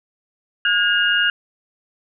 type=tone cluster; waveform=sine; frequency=1442 / 1632 / 2836 Hz; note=F#6 / G#6 / F7; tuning=-45 / -31 / +26 cents; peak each=-19 dBFS; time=0.65-1.3 s; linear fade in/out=2 ms; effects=none